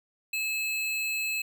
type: tone pair together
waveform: square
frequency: 2595 / 4119 Hz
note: E7 / C8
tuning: -28 / -28 cents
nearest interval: minor sixth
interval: 800 cents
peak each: -29 / -39 dBFS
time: 0.33-1.42 s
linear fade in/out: 5 ms
effects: none